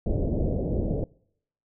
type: low-pass noise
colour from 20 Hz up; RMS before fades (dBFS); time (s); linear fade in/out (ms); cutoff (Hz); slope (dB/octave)
pink; -26; 0.06-1.04; 2; 610; 48
effects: noise-tail reverb RT60 0.7 s tail -25 dB re dry